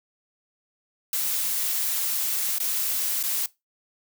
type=noise with dropouts; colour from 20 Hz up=blue; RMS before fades=-26 dBFS; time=1.13-3.46 s; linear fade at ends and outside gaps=2 ms; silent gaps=2.584-2.601 / 3.229-3.236 s; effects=noise-tail reverb RT60 0.2 s tail -20 dB re dry